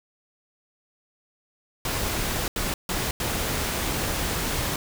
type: noise bursts at uneven times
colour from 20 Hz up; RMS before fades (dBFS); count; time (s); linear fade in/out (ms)
pink; -27; 4; 1.85-2.48 / 2.56-2.74 / 2.89-3.11 / 3.2-4.76; 2
effects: none

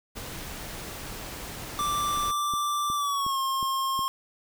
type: noise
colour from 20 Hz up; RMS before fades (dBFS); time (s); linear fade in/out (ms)
pink; -38; 0.15-2.32; 20
type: tone with pitch glide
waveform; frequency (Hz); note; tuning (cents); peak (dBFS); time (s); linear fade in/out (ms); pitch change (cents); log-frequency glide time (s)
square; 1174.7 to 1071; D6 to C6; 0 to +40; -26; 1.79-4.08; 0; -160; 2.94-3.39
type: click train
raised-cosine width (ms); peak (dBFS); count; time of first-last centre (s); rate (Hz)
3; -27; 7; 1.81-3.992; 2.75
effects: none

